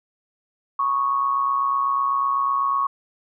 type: tone with amplitude modulation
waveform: sine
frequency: 1107 Hz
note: C#6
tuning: 3 cents flat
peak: -16 dBFS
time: 0.79-2.87 s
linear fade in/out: 5 ms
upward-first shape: sine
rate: 128 Hz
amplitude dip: 55%
effects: none